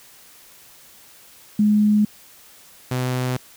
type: tone pair in turn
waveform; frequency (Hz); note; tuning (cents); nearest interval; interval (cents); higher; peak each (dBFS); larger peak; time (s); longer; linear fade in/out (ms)
sine / sawtooth; 210 / 126.94; G#3 / B2; +19 / +48; major sixth; 871; first; -13 / -17; first; 1.59-2.05 / 2.91-3.37; neither; 5
effects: white hiss -48 dBFS RMS until 3.56 s